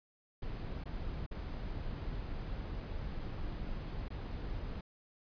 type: noise with dropouts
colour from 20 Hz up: brown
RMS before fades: -40 dBFS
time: 0.42-4.81 s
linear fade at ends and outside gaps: 5 ms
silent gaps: 0.839-0.856 / 1.264-1.311 / 4.084-4.103 s
effects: resampled to 11025 Hz